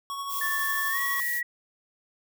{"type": "tone with tremolo", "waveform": "square", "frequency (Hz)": 1111, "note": "C#6", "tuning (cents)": 4, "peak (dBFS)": -31, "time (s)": [0.1, 1.2], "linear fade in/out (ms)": 0, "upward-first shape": "sine", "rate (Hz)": 12, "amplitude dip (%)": 35}
{"type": "noise", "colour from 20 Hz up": "violet", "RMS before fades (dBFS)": -33, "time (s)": [0.28, 1.42], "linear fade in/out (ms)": 50}
{"type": "tone with pitch glide", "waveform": "sine", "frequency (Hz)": [1762, 1921.5], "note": ["A6", "B6"], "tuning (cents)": [2, -48], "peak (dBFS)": -27, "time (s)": [0.41, 1.43], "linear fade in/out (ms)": 5, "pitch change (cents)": 150, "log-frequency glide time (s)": [0.89, 0.99]}
{"effects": []}